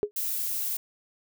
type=tone with exponential decay; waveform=sine; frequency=415.3 Hz; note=G#4; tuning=in tune; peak=-18 dBFS; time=0.03-0.11 s; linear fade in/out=0 ms; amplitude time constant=16 ms
type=noise; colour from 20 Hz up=violet; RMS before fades=-30 dBFS; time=0.16-0.77 s; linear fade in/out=5 ms
effects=none